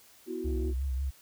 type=chord; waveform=sine; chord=B suspended fourth; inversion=none; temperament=just; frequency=246.9 / 329.3 / 370.4 Hz; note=B3 / E4 / F#4; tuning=0 / -2 / +2 cents; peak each=-40 / -37 / -35 dBFS; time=0.26-0.74 s; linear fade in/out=50 ms
type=tone with vibrato; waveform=sine; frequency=66.4 Hz; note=C2; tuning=26 cents sharp; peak=-28 dBFS; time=0.44-1.11 s; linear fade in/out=20 ms; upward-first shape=triangle; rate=5.5 Hz; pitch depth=95 cents each way
effects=tanh soft clip ceiling -20 dBFS + white hiss -58 dBFS RMS until 1.21 s